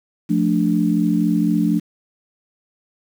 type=chord; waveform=sine; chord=D minor; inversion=first; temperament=just; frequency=176.2 / 220.2 / 293.7 Hz; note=F3 / A3 / D4; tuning=+16 / +2 / 0 cents; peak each=-19 dBFS; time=0.29-1.8 s; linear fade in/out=20 ms; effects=7-bit